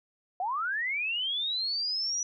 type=linear sweep; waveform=sine; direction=up; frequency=696 to 5900 Hz; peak=-28 dBFS; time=0.4-2.23 s; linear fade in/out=2 ms; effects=none